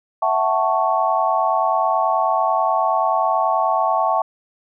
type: chord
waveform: sine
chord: F# minor seventh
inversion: third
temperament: equal with one note detuned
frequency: 659.3 / 748.6 / 880 / 1108.7 Hz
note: E5 / F#5 / A5 / C#6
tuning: 0 / +20 / 0 / 0 cents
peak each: -21 dBFS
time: 0.22-4.22 s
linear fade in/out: 5 ms
effects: none